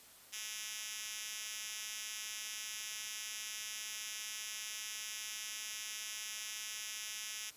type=tone with high-pass filter; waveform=5% pulse; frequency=214.9 Hz; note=A3; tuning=41 cents flat; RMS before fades=-44 dBFS; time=0.32-7.51 s; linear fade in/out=20 ms; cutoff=3900 Hz; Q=1.5; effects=white hiss -59 dBFS RMS until 7.56 s + resampled to 32000 Hz